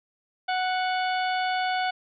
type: harmonic tone with a mistuned harmonic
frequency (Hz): 740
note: F#5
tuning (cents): 0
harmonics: 1 / 2 / 3 / 4 / 5 / 6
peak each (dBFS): -25 / -31 / -35 / -37 / -39 / -41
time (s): 0.48-1.91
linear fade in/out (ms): 10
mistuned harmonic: 5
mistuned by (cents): -96
effects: none